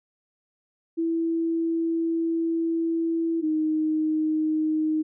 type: tone pair in turn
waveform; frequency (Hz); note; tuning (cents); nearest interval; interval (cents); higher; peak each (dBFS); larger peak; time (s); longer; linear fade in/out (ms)
sine; 330 / 311.5; E4 / D#4; +2 / +2; minor second; 100; first; -22 / -21; second; 0.97-3.42 / 3.42-5.03; first; 20
effects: none

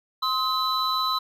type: tone cluster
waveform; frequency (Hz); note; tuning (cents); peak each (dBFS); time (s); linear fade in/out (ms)
triangle; 1044 / 1272 / 3987; C6 / D#6 / B7; -4 / +38 / +16; -25; 0.22-1.19; 10
effects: none

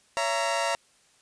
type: chord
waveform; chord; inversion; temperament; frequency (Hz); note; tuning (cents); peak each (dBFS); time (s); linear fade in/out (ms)
sawtooth; A# diminished; first; just; 559.4 / 671.3 / 932.3; C#5 / E5 / A#5; +16 / +31 / 0; -27 / -25 / -25; 0.17-0.75; 0
effects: white hiss -62 dBFS RMS until 1.21 s + resampled to 22050 Hz

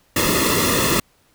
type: noise with comb filter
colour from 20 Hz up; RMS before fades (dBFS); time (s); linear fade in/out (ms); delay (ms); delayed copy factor
pink; -18; 0.16-1; 5; 1.3; -0.95
effects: pink hiss -59 dBFS RMS until 1.34 s

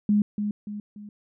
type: tone with echo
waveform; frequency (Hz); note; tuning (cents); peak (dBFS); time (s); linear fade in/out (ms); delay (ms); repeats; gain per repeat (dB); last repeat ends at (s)
sine; 207.7; G#3; 0; -17; 0.09-0.22; 2; 290; 3; -7; 1.09
effects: none

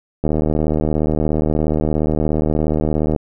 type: click train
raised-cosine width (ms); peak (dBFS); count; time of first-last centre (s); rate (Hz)
2; -5; 226; 0.24-3.162; 77
effects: none

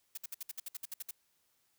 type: noise bursts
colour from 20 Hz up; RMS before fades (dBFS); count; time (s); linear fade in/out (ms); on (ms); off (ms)
blue; -41; 12; 0.15-1.11; 5; 25; 60
effects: white hiss -75 dBFS RMS until 1.78 s

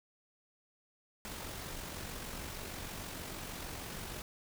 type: noise with amplitude modulation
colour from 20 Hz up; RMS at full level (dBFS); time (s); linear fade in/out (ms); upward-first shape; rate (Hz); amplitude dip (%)
pink; -42; 1.25-4.22; 0; sine; 46.4; 35
effects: none

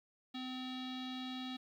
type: tone with low-pass filter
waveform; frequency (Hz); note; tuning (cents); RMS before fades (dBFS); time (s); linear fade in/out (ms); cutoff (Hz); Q
square; 256.4; C4; -35; -43; 0.34-1.57; 10; 3700; 7.1
effects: 12-bit

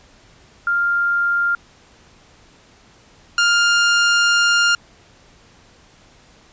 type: tone pair in turn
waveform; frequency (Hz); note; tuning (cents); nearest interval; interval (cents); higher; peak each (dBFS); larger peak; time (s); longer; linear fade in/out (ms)
sine / sawtooth; 1398 / 1403.7; F6 / F6; +1 / +8; unison; 7; second; -15 / -9; second; 0.67-1.55 / 3.38-4.75; second; 2
effects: pink hiss -50 dBFS RMS until 6.52 s + resampled to 16000 Hz

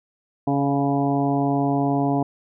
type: harmonic tone with a mistuned harmonic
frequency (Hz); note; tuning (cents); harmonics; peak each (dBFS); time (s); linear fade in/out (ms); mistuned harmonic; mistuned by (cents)
140.2; C#3; +20; 1 / 2 / 3 / 4 / 5 / 6 / 7; -25 / -21 / -29 / -34 / -25 / -31 / -33; 0.47-2.23; 5; 4; +30
effects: none

